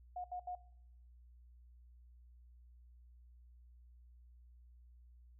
sine tone bursts, 721 Hz, F#5, 45 cents flat, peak -40 dBFS, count 3, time 0.16-0.552 s, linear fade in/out 5 ms, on 82 ms, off 73 ms, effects noise-tail reverb RT60 0.8 s tail -21 dB re dry + added 60 Hz sine -58 dBFS peak until 5.39 s

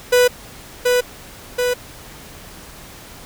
45% pulse tone with echo, 493.9 Hz, B4, in tune, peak -10 dBFS, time 0.12-0.28 s, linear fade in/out 10 ms, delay 730 ms, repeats 2, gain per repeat -3 dB, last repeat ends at 1.74 s, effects pink hiss -39 dBFS RMS until 3.25 s

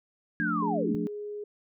sine linear sweep, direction down, 1669 to 138.7 Hz, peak -28 dBFS, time 0.4-0.95 s, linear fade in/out 0 ms
sine chord, D minor, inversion first, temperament just, 176.2 / 220.2 / 293.7 Hz, F3 / A3 / D4, +16 / +2 / 0 cents, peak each -33 / -32 / -32 dBFS, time 0.4-1.07 s, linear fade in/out 0 ms
sine tone, 415.3 Hz, G#4, in tune, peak -34 dBFS, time 0.62-1.44 s, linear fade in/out 5 ms
effects none

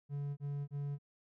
triangle tone bursts, 142.8 Hz, D3, 48 cents flat, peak -34 dBFS, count 3, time 0.09-0.986 s, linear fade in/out 50 ms, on 280 ms, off 28 ms, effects none

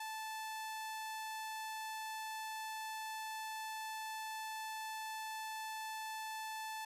sawtooth tone, 876 Hz, A5, 8 cents flat, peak -38 dBFS, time 0-6.85 s, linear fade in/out 5 ms, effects resampled to 32000 Hz + 11-bit

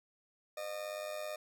40% pulse tone with amplitude modulation, 610 Hz, D#5, 34 cents flat, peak -35 dBFS, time 0.57-1.36 s, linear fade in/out 5 ms, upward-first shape sine, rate 98.1 Hz, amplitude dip 65%, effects none

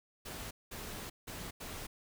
pink noise bursts at uneven times, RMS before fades -44 dBFS, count 4, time 0.25-0.51 / 0.71-1.1 / 1.27-1.51 / 1.6-1.87 s, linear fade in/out 10 ms, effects none

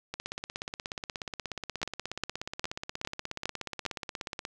two click trains, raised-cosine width 0.2 ms, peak -18 / -12 dBFS, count 73 / 6, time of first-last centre 0.14-4.451 / 1.83-3.863 s, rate 16.7 / 2.46 Hz, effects none

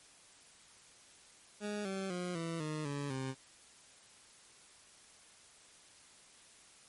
20% pulse tone with pitch steps, 207.7 / 192.67 / 178.74 / 165.81 / 153.81 / 142.69 / 132.36 Hz, G#3 / G3 / F3 / E3 / D#3 / D3 / C3, 0 / -30 / +40 / +10 / -20 / -50 / +20 cents, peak -32 dBFS, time 1.6-3.35 s, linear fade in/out 50 ms, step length 250 ms, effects white hiss -60 dBFS RMS until 6.88 s + MP3 48 kbps

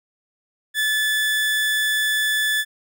30% pulse tone, 1735 Hz, A6, 25 cents flat, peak -16 dBFS, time 0.74-2.65 s, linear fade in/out 50 ms, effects none

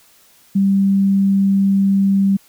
sine tone, 196 Hz, G3, in tune, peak -11 dBFS, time 0.55-2.37 s, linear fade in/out 10 ms, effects white hiss -51 dBFS RMS until 2.48 s

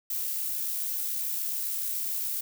violet noise with amplitude modulation, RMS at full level -30 dBFS, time 0.1-2.41 s, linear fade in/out 5 ms, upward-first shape sine, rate 67 Hz, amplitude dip 25%, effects none

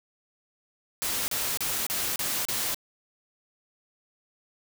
white noise bursts, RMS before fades -29 dBFS, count 6, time 1.02-2.745 s, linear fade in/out 0 ms, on 260 ms, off 33 ms, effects none

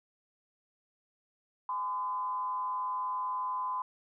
sine tone with frequency modulation, 1017 Hz, C6, 50 cents flat, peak -31 dBFS, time 1.69-3.82 s, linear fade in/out 2 ms, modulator 185 Hz, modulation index 0.42, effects none

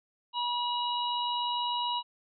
harmonic tone, 967 Hz, B5, 37 cents flat, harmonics 1 / 3 / 4, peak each -30 / -35 / -36 dBFS, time 0.33-2.03 s, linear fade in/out 50 ms, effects none

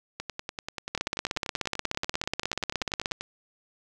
two click trains, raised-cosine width 0.2 ms, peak -16 / -10 dBFS, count 32 / 37, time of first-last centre 0.2-3.21 / 0.95-3.119 s, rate 10.3 / 16.6 Hz, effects none

